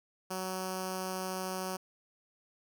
5% pulse tone with notch filter, 186.7 Hz, F#3, 16 cents sharp, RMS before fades -37 dBFS, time 0.3-1.77 s, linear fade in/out 10 ms, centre 2000 Hz, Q 0.82, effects none

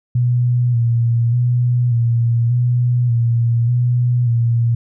sine tone with vibrato, 119.8 Hz, A#2, 48 cents sharp, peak -12 dBFS, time 0.15-4.75 s, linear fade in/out 5 ms, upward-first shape square, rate 0.85 Hz, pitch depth 37 cents each way, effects none

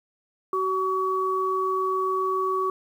sine tone pair together, 377.7 / 1131.8 Hz, F#4 / C#6, +36 / +36 cents, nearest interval octave + perfect fifth, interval 1900 cents, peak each -26 / -24 dBFS, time 0.53-2.7 s, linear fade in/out 2 ms, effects 9-bit

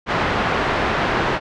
white low-pass noise, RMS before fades -20 dBFS, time 0.06-1.4 s, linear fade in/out 50 ms, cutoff 1500 Hz, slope 12 dB/octave, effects low-pass 5000 Hz 12 dB/octave

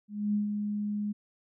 sine tone with ADSR envelope, 207.7 Hz, G#3, in tune, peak -24 dBFS, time 0.08-1.13 s, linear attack 260 ms, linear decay 130 ms, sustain -5 dB, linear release 18 ms, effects none

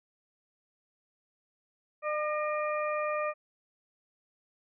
harmonic tone with a mistuned harmonic, 603 Hz, D5, 46 cents sharp, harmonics 1 / 2 / 3 / 4, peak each -31 / -33 / -41 / -40 dBFS, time 2.02-3.34 s, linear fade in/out 50 ms, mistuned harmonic 3, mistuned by +52 cents, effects none

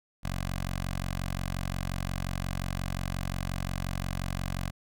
10% pulse tone with notch filter, 45.65 Hz, F#1, 23 cents flat, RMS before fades -33 dBFS, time 0.23-4.71 s, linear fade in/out 20 ms, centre 350 Hz, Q 0.71, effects none

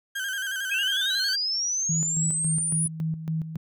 35% pulse tone with vibrato, 1568 Hz, G6, in tune, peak -26 dBFS, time 0.15-1.36 s, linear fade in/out 10 ms, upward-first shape square, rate 11 Hz, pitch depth 49 cents each way
sine linear sweep, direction up, 2489 to 9956 Hz, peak -24 dBFS, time 0.71-2.88 s, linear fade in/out 10 ms
sine tone with tremolo, 160 Hz, D#3, 49 cents sharp, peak -24 dBFS, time 1.89-3.57 s, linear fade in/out 5 ms, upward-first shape square, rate 3.6 Hz, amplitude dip 65%
effects none

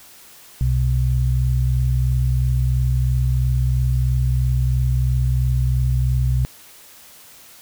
sine tone pair together, 63 / 126 Hz, B1 / B2, +35 / +35 cents, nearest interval octave, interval 1200 cents, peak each -18 dBFS, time 0.61-6.45 s, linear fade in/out 0 ms, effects white hiss -45 dBFS RMS until 7.61 s

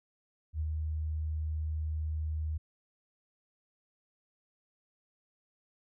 sine tone with ADSR envelope, 77.78 Hz, D#2, in tune, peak -29 dBFS, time 0.53-2.58 s, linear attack 68 ms, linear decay 50 ms, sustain -2 dB, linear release 11 ms, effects none

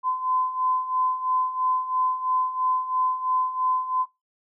sine beating tone pair, 1020 / 1023 Hz, C6 / C6, -44 / -39 cents, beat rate 3 Hz, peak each -28 / -23 dBFS, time 0.03-4.06 s, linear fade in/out 50 ms, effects noise-tail reverb RT60 0.2 s tail -20 dB re dry

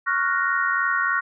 sine chord, Gb major seventh, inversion second, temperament equal, 1108.7 / 1396.9 / 1480 / 1864.7 Hz, Db6 / F6 / Gb6 / Bb6, 0 / 0 / 0 / 0 cents, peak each -25 dBFS, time 0.06-1.21 s, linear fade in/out 20 ms, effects none

